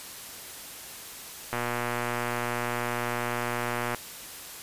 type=click train; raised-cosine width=0.5 ms; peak=-14 dBFS; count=291; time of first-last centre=1.53-3.947 s; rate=120 Hz; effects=white hiss -42 dBFS RMS until 4.62 s + resampled to 32000 Hz